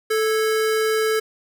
square tone pair together, 438.1 / 1654 Hz, A4 / G#6, -7 / -8 cents, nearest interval octave + major seventh, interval 2299 cents, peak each -19 / -29 dBFS, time 0.1-1.2 s, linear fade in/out 10 ms, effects none

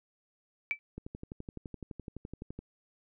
sine tone with exponential decay, 2320 Hz, D7, 22 cents flat, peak -24 dBFS, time 0.71-0.79 s, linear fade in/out 0 ms, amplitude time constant 16 ms
click train, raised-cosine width 3 ms, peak -28 dBFS, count 20, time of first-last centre 0.98-2.59 s, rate 11.8 Hz
effects none

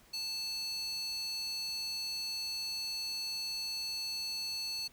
square tone with high-pass filter, 880 Hz, A5, in tune, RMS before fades -38 dBFS, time 0.13-4.88 s, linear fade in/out 10 ms, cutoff 4000 Hz, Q 7.1, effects pink hiss -62 dBFS RMS until 4.92 s

